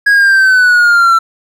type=exponential sweep; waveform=triangle; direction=down; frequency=1661.2 to 1339 Hz; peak=-3 dBFS; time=0.06-1.19 s; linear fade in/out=10 ms; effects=none